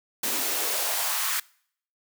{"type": "noise with high-pass filter sweep", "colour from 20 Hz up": "white", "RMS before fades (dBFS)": -27, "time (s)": [0.23, 1.4], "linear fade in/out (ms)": 5, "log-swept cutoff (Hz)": [230, 1400], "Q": 2, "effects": ["noise-tail reverb RT60 0.6 s tail -24 dB re dry"]}